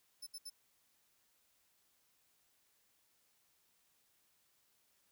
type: tone bursts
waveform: 25% pulse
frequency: 5274 Hz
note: E8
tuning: in tune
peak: -40 dBFS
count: 3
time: 0.22-0.5 s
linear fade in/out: 10 ms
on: 48 ms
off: 68 ms
effects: white hiss -75 dBFS RMS until 5.11 s